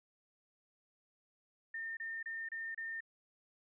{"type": "tone bursts", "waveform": "sine", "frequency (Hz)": 1814, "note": "A#6", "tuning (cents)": -48, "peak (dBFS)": -39, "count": 5, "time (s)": [1.74, 3.006], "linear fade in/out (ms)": 5, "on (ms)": 230, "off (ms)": 29, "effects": []}